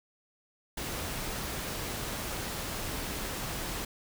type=noise; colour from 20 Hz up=pink; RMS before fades=-36 dBFS; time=0.77-3.85 s; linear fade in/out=5 ms; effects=none